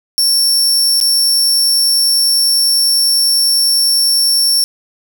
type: tone with dropouts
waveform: sawtooth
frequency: 5450 Hz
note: F8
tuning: 43 cents flat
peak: -7 dBFS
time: 0.18-4.64 s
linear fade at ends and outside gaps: 0 ms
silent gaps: 1.002-1.012 s
effects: none